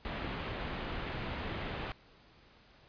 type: low-pass noise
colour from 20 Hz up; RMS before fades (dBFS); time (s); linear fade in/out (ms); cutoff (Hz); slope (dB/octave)
pink; -39; 0.05-1.92; 0; 3400; 24
effects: pink hiss -61 dBFS RMS until 2.88 s + resampled to 11025 Hz